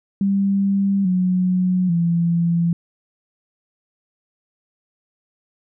sine tone with pitch steps, 197.2 / 182.93 / 169.7 Hz, G3 / F#3 / F3, +11 / -19 / -49 cents, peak -15 dBFS, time 0.21-2.73 s, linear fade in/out 2 ms, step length 840 ms, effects none

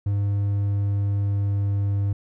triangle tone with pitch glide, 100.9 to 100.2 Hz, G#2 to G2, -49 to +38 cents, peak -18 dBFS, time 0.06-2.13 s, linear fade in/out 5 ms, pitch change -13 cents, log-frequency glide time 0.32-1.8 s, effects none

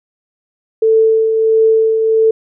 sine tone with tremolo, 443.8 Hz, A4, 15 cents sharp, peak -6 dBFS, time 0.82-2.31 s, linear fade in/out 5 ms, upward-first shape triangle, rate 1.5 Hz, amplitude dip 45%, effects none

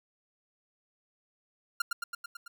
45% pulse tone with echo, 1396.9 Hz, F6, in tune, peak -26 dBFS, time 1.8-1.82 s, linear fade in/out 5 ms, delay 110 ms, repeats 6, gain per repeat -3 dB, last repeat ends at 2.48 s, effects none

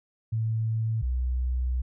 sine tone pair in turn, 111.6 / 62.63 Hz, A2 / B1, +25 / +25 cents, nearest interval minor seventh, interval 1000 cents, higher first, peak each -24 dBFS, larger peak neither, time 0.32-1.02 / 1.02-1.82 s, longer second, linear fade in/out 10 ms, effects none

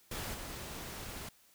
pink noise with level steps, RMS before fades -40 / -44 dBFS, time 0.11-1.29 s, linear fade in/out 5 ms, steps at 0.33 s, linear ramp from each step 20 ms, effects white hiss -65 dBFS RMS until 1.54 s

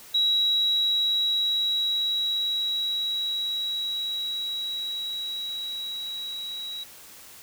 sine tone with level ramp, 3874 Hz, B7, 34 cents flat, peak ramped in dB -19 to -32 dBFS, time 0.14-6.84 s, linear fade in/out 10 ms, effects white hiss -47 dBFS RMS until 7.42 s

